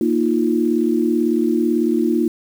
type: chord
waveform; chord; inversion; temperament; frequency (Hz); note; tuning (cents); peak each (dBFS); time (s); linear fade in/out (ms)
sine; Bb suspended fourth; none; equal; 233.1 / 311.1 / 349.2; Bb3 / Eb4 / F4; 0 / 0 / 0; -19; 0.01-2.28; 2
effects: 7-bit